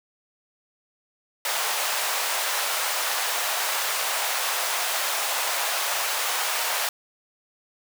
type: high-pass noise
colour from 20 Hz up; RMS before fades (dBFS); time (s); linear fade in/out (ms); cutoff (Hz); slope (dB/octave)
pink; -26; 1.45-6.89; 2; 650; 24
effects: none